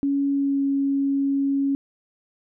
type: tone with pitch glide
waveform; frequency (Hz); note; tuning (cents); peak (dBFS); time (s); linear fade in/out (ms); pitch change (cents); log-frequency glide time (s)
sine; 279.5 to 276.6; C#4 to C#4; +14 to -4; -19; 0.03-1.75; 0; -18; 0.3-0.63
effects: none